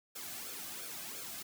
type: noise with flanger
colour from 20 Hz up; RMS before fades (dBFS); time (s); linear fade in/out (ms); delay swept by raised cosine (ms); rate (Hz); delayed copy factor
white; -44; 0.15-1.43; 10; 1 to 2.2; 2.9; -0.7
effects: none